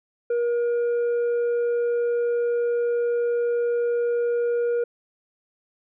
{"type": "tone with tanh clipping", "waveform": "triangle", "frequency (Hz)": 475.8, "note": "A#4", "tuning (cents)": 35, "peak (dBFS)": -21, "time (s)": [0.3, 4.84], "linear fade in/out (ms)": 5, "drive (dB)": 8, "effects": []}